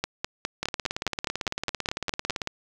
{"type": "two click trains", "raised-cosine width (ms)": 0.2, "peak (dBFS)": [-9, -11], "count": [12, 34], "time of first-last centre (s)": [[0.04, 2.299], [0.63, 2.474]], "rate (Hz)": [4.87, 17.9], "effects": ["8-bit"]}